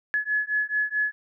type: beating tone pair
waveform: sine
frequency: 1700 / 1704.6 Hz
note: G#6 / G#6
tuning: +40 / +45 cents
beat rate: 4.6 Hz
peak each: -26 dBFS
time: 0.14-1.12 s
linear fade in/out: 0 ms
effects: none